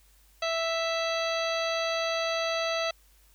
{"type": "harmonic tone with a mistuned harmonic", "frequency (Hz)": 659.3, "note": "E5", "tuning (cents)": 0, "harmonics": [1, 2, 3, 4, 5, 6, 7, 9], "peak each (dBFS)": [-29, -34, -37, -36, -39, -37, -40, -44], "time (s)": [0.42, 2.91], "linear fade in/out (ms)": 5, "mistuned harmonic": 9, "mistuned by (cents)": 52, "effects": ["added 50 Hz sine -59 dBFS peak until 3.34 s", "white hiss -63 dBFS RMS until 3.34 s"]}